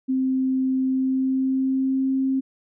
sine tone with pitch glide, 261.6 to 265.9 Hz, C4 to C4, 0 to +28 cents, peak -19 dBFS, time 0.08-2.41 s, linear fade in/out 20 ms, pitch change +28 cents, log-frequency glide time 0.84-2.1 s, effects none

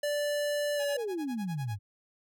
square tone with pitch glide, 585 to 573 Hz, D5 to D5, -7 to -43 cents, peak -29 dBFS, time 0.03-0.97 s, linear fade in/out 5 ms, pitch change -36 cents, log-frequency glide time 0.76-0.82 s
sawtooth tone with tremolo, 830.6 Hz, G#5, in tune, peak -37 dBFS, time 0.79-1.77 s, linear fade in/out 10 ms, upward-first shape sine, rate 10 Hz, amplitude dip 100%
sine exponential sweep, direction down, 544 to 95.5 Hz, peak -31 dBFS, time 0.93-1.79 s, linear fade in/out 50 ms
effects none

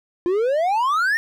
triangle exponential sweep, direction up, 340.7 to 1864.7 Hz, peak -15 dBFS, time 0.26-1.17 s, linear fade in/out 0 ms, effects none

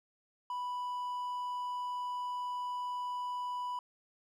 triangle tone, 987.8 Hz, B5, in tune, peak -33 dBFS, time 0.5-3.79 s, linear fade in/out 2 ms, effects none

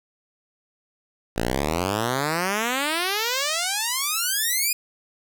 5% pulse exponential sweep, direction up, 53.3 to 2500 Hz, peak -11 dBFS, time 1.36-4.73 s, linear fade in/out 5 ms, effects none

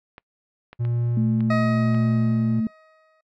clicks, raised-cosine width 0.3 ms, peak -24 dBFS, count 5, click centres 0.181 / 0.73 / 0.851 / 1.406 / 1.946 s
triangle tone with tremolo, 119.1 Hz, A#2, 38 cents sharp, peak -18 dBFS, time 0.79-2.61 s, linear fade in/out 20 ms, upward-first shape sine, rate 1 Hz, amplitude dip 30%
sine tone with pitch glide, 220 to 222.2 Hz, A3 to A3, 0 to +17 cents, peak -20 dBFS, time 1.17-2.67 s, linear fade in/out 2 ms, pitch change +17 cents, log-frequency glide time 1.31-1.58 s
20% pulse tone with exponential decay, 631 Hz, D#5, 24 cents sharp, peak -16 dBFS, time 1.5-3.21 s, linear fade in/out 5 ms, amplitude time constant 370 ms
effects noise-tail reverb RT60 0.1 s tail -25 dB re dry + low-pass 3000 Hz 12 dB/octave

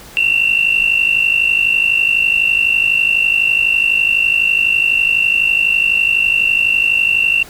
sine tone pair together, 2700 / 2752 Hz, E7 / F7, +41 / -26 cents, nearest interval unison, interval 33 cents, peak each -13 dBFS, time 0.17-7.43 s, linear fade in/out 0 ms, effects tanh soft clip ceiling -3 dBFS + pink hiss -37 dBFS RMS until 7.49 s

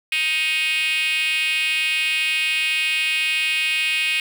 5% pulse tone with high-pass filter, 313.9 Hz, D#4, 15 cents sharp, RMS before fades -21 dBFS, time 0.12-4.2 s, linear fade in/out 2 ms, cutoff 2500 Hz, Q 6.1, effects 8-bit

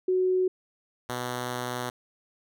sine / 5% pulse tone pair in turn, 370 / 123.74 Hz, F#4 / B2, 0 / +4 cents, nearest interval octave + perfect fifth, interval 1896 cents, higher first, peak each -21 / -19 dBFS, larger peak second, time 0.08-0.48 / 1.09-1.9 s, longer second, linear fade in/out 5 ms, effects none

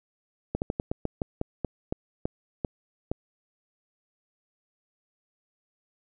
slowing click train, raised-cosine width 2 ms, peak -14 dBFS, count 13, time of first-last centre 0.55-3.115 s, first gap 69 ms, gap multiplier 1.19, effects none

